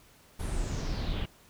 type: noise with low-pass filter sweep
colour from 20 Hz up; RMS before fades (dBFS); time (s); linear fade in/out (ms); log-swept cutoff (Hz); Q
brown; -32; 0.39-1.26; 10; 11000 to 3000; 4.2
effects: pink hiss -59 dBFS RMS until 1.49 s